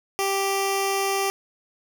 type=tone with notch filter; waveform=10% pulse; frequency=392 Hz; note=G4; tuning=in tune; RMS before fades=-24 dBFS; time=0.19-1.3 s; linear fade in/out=0 ms; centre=1600 Hz; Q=1.5; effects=none